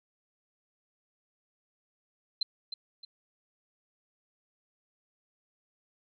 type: tone with echo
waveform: sine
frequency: 4100 Hz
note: C8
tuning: 36 cents flat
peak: -25 dBFS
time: 2.41-2.43 s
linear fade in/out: 5 ms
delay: 310 ms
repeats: 2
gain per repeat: -9 dB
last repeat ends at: 3.05 s
effects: none